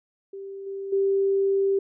sine tone with level steps, 392 Hz, G4, in tune, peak -34 / -30 / -19 dBFS, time 0.33-1.79 s, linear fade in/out 5 ms, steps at 0.66 / 0.92 s, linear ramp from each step 10 ms, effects none

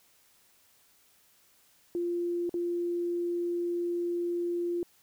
sine tone with dropouts, 347.1 Hz, F4, 11 cents flat, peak -28 dBFS, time 1.95-4.83 s, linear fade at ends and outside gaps 1 ms, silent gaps 2.494-2.541 s, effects white hiss -64 dBFS RMS until 5.02 s

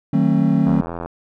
triangle chord, D# diminished seventh, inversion none, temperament just, 155.56 / 186.68 / 224 / 268.8 Hz, D#3 / F#3 / A3 / C4, 0 / +16 / +31 / +47 cents, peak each -17 dBFS, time 0.13-0.81 s, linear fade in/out 5 ms
click train, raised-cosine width 1 ms, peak -14 dBFS, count 34, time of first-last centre 0.67-1.06 s, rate 84.7 Hz
effects none

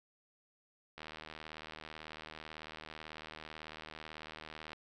click train, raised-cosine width 0.3 ms, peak -30 dBFS, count 294, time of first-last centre 0.98-4.732 s, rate 78.1 Hz, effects none

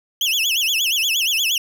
35% pulse tone with vibrato, 2977 Hz, F#7, 10 cents sharp, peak -15 dBFS, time 0.21-1.58 s, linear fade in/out 2 ms, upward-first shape sine, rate 8.5 Hz, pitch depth 250 cents each way, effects none

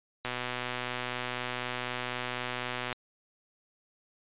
click train, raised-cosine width 0.3 ms, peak -17 dBFS, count 333, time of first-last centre 0.25-2.927 s, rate 124 Hz, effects resampled to 8000 Hz

